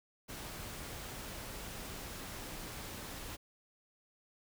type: noise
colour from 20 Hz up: pink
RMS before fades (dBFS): -45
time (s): 0.28-3.37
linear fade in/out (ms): 20
effects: none